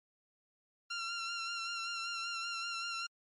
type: tone with vibrato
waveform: 15% pulse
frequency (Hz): 1373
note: F6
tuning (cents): -30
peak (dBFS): -30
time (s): 0.9-3.07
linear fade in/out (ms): 10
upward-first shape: sine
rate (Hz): 5.2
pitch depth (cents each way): 30
effects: low-pass 8000 Hz 12 dB/octave + MP3 48 kbps